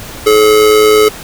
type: tone with amplitude modulation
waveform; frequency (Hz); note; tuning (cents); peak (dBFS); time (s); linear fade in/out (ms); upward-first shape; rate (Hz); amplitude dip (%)
square; 427.8; A4; -49; -3; 0.26-1.09; 10; sine; 109; 50
effects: pink hiss -28 dBFS RMS until 1.23 s